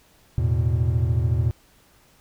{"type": "chord", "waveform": "triangle", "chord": "E suspended fourth", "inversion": "none", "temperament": "just", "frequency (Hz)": [82.41, 109.88, 123.61], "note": ["E2", "A2", "B2"], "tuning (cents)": [0, -2, 2], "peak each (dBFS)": -21, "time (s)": [0.38, 1.51], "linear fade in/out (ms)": 0, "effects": ["pink hiss -57 dBFS RMS until 2.2 s"]}